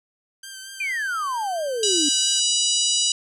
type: tone with vibrato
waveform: 10% pulse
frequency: 1565 Hz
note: G6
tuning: 3 cents flat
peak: -27 dBFS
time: 0.43-2.4 s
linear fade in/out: 5 ms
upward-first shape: sine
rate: 4.4 Hz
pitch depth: 28 cents each way
type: exponential sweep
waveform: sine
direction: down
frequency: 2461 to 280 Hz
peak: -23 dBFS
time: 0.8-2.09 s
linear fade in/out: 5 ms
type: harmonic tone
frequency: 977 Hz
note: B5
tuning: 19 cents flat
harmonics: 3 / 4 / 5 / 6 / 7 / 8 / 9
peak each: -24 / -25 / -26 / -27 / -27 / -28 / -29 dBFS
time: 1.83-3.12 s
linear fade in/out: 2 ms
effects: none